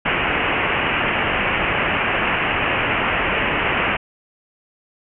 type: low-pass noise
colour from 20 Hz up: white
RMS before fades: -20 dBFS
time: 0.05-3.97 s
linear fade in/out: 10 ms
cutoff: 2900 Hz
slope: 96 dB/octave
effects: none